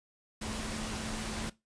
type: tone in noise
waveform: sine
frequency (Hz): 218.7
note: A3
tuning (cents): -10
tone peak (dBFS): -41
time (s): 0.41-1.5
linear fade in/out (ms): 10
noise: pink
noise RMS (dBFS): -38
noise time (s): 0.41-1.5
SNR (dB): -6
effects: noise-tail reverb RT60 0.2 s tail -18 dB re dry + resampled to 22050 Hz